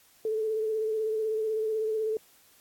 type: tone with vibrato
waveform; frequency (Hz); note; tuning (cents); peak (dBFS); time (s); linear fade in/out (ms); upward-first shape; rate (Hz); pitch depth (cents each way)
sine; 436.8; A4; -13; -26; 0.25-2.17; 2; sine; 16; 29
effects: white hiss -60 dBFS RMS until 2.6 s + AAC 64 kbps